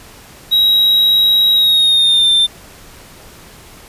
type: tone with pitch glide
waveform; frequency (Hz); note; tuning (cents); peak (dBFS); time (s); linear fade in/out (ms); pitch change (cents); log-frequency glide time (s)
triangle; 3834 to 3577; A#7 to A7; +48 to +28; -7; 0.51-2.47; 20; -120; 1.52-2.32
effects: pink hiss -39 dBFS RMS until 3.88 s + resampled to 32000 Hz